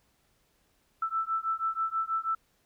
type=beating tone pair; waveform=sine; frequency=1321 / 1327.2 Hz; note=E6 / E6; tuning=+3 / +11 cents; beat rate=6.2 Hz; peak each=-31 dBFS; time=1.02-2.35 s; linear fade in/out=5 ms; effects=pink hiss -70 dBFS RMS until 2.65 s